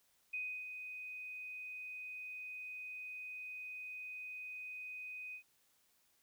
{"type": "tone with ADSR envelope", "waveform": "sine", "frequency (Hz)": 2500, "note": "D#7", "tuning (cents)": 8, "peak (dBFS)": -37, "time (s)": [0.33, 5.43], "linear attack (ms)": 10, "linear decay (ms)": 310, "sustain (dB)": -7, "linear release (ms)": 87, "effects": ["white hiss -74 dBFS RMS until 6.22 s"]}